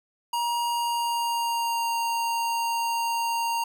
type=tone with pitch glide; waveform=square; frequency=947 to 928.6 Hz; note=A#5 to A#5; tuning=+27 to -7 cents; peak=-25 dBFS; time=0.33-3.64 s; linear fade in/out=5 ms; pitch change=-34 cents; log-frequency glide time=0.63-1.96 s; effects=none

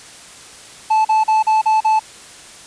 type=tone bursts; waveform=triangle; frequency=872 Hz; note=A5; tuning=16 cents flat; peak=-9 dBFS; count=6; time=0.9-1.995 s; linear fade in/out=10 ms; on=150 ms; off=39 ms; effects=white hiss -39 dBFS RMS until 2.66 s + resampled to 22050 Hz

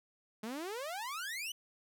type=exponential sweep; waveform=sawtooth; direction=up; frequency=207.7 to 3060 Hz; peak=-35 dBFS; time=0.43-1.52 s; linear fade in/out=5 ms; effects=none

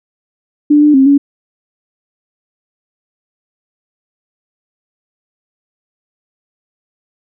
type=tone with pitch steps; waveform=sine; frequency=295.1 / 297.9 / 267.6 / 282.3 Hz; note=D4 / D4 / C4 / C#4; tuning=+8 / +25 / +39 / +32 cents; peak=-4 dBFS; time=0.7-1.18 s; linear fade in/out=10 ms; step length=120 ms; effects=none

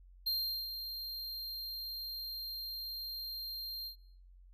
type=tone with ADSR envelope; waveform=square; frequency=4187 Hz; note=C8; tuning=in tune; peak=-31 dBFS; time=0.26-3.96 s; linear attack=11 ms; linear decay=400 ms; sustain=-9 dB; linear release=99 ms; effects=noise-tail reverb RT60 0.9 s tail -24 dB re dry + added 45 Hz sine -55 dBFS peak until 4.53 s

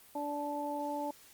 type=harmonic tone; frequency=291.2 Hz; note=D4; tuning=15 cents flat; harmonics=1 / 2 / 3; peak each=-39 / -39 / -37 dBFS; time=0.15-1.11 s; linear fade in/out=5 ms; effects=white hiss -58 dBFS RMS until 1.33 s + Opus 32 kbps

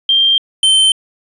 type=tone pair in turn; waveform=sine / square; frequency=3175 / 3101 Hz; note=G7 / G7; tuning=+21 / -19 cents; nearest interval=unison; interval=40 cents; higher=first; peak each=-8 dBFS; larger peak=neither; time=0.09-0.38 / 0.63-0.92 s; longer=neither; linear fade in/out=2 ms; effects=resampled to 24000 Hz

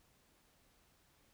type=silence; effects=pink hiss -71 dBFS RMS until 1.33 s

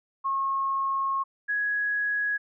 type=tone pair in turn; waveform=sine; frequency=1086 / 1669.3 Hz; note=C#6 / G#6; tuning=-36 / +8 cents; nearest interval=perfect fifth; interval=744 cents; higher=second; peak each=-24 dBFS; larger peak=neither; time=0.24-1.24 / 1.48-2.38 s; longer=first; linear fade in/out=20 ms; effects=none

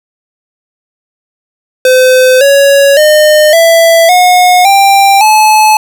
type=tone with pitch steps; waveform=square; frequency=512 / 558.3 / 608.9 / 664 / 724.1 / 789.6 / 861.1 Hz; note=C5 / C#5 / D#5 / E5 / F#5 / G5 / A5; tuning=-38 / +12 / -38 / +12 / -38 / +12 / -38 cents; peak=-3 dBFS; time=1.85-5.77 s; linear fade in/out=2 ms; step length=560 ms; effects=none

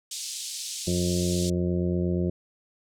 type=band-pass noise; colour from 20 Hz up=white; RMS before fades=-35 dBFS; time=0.11-1.5 s; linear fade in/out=5 ms; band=3400 to 8400 Hz; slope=24 dB/octave
type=harmonic tone; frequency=88.5 Hz; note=F2; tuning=23 cents sharp; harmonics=1 / 2 / 3 / 4 / 5 / 6 / 7; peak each=-29 / -26 / -39 / -29 / -40 / -37 / -40 dBFS; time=0.87-2.3 s; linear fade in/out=5 ms
effects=none

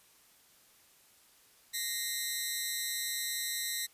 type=tone cluster; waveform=10% pulse; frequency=1872 / 2072 / 4005 Hz; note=A#6 / C7 / B7; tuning=+7 / -17 / +23 cents; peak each=-29 / -31 / -29 dBFS; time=1.73-3.87 s; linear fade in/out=20 ms; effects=white hiss -63 dBFS RMS until 3.93 s + resampled to 32000 Hz

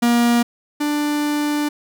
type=tone pair in turn; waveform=45% pulse; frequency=237.7 / 295.3 Hz; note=A#3 / D4; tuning=+34 / +10 cents; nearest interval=major third; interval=376 cents; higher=second; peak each=-13 / -18 dBFS; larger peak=first; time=0.02-0.43 / 0.8-1.69 s; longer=second; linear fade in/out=10 ms; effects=none

